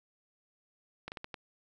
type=slowing click train; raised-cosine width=0.3 ms; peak=-24 dBFS; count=5; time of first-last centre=1.08-1.342 s; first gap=39 ms; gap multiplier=1.36; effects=none